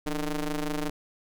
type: ring-modulated tone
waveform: sawtooth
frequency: 152.7 Hz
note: D#3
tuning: 32 cents flat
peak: -21 dBFS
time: 0.06-0.9 s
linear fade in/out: 5 ms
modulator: 140 Hz
effects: none